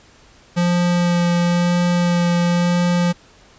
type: tone with vibrato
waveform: square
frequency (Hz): 174.61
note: F3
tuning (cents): 0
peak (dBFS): -15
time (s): 0.56-3.13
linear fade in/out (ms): 20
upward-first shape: sine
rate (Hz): 0.98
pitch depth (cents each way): 10
effects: pink hiss -49 dBFS RMS until 3.58 s + resampled to 16000 Hz